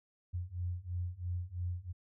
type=beating tone pair; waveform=sine; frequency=87.31 / 90.31 Hz; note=F2 / F#2; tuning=0 / -41 cents; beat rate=3 Hz; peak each=-39 / -38 dBFS; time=0.33-1.93 s; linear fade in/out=20 ms; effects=none